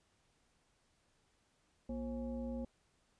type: tone with frequency modulation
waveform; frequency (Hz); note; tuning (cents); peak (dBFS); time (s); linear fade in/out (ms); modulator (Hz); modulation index
sine; 237.8; A#3; +35; -38; 1.89-2.65; 5; 297; 0.94
effects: pink hiss -75 dBFS RMS until 3.19 s + resampled to 22050 Hz